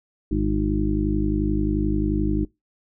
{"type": "harmonic tone", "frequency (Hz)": 51.4, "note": "G#1", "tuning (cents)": -17, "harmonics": [1, 2, 3, 4, 6, 7], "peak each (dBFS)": [-24, -29, -30, -27, -24, -31], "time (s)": [0.31, 2.45], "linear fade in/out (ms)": 5, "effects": ["noise-tail reverb RT60 0.2 s tail -24 dB re dry"]}